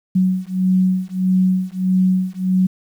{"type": "beating tone pair", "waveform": "sine", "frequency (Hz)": [185, 186.6], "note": ["F#3", "F#3"], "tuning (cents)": [0, 15], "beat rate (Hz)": 1.6, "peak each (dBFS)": -17, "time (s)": [0.15, 2.67], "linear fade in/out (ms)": 10, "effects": ["8-bit"]}